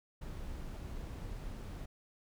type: noise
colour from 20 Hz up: brown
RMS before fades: -43 dBFS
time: 0.21-1.86 s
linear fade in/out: 10 ms
effects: none